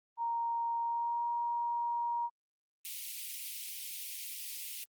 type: tone with pitch glide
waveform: sine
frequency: 932.3 to 945.3 Hz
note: A#5 to A#5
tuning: 0 to +24 cents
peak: -31 dBFS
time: 0.17-2.3 s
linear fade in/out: 50 ms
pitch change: +24 cents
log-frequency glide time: 0.81-1.26 s
type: high-pass noise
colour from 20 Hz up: white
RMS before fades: -42 dBFS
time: 2.85-4.84 s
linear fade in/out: 0 ms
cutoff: 2200 Hz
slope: 48 dB/octave
effects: Opus 24 kbps